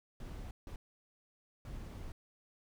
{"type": "noise bursts at uneven times", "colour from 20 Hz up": "brown", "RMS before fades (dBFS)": -45, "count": 3, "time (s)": [[0.2, 0.51], [0.67, 0.76], [1.65, 2.12]], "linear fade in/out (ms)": 2, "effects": []}